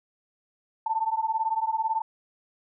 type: beating tone pair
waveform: sine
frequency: 880 / 898 Hz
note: A5 / A5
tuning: 0 / +35 cents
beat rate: 18 Hz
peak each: -27 dBFS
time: 0.86-2.02 s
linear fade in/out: 5 ms
effects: none